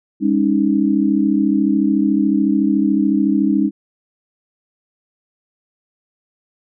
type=chord; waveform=sine; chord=Ab suspended fourth; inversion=none; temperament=equal with one note detuned; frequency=203.6 / 277.2 / 311.1 Hz; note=Ab3 / Db4 / Eb4; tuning=-34 / 0 / 0 cents; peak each=-17 dBFS; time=0.2-3.71 s; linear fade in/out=50 ms; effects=none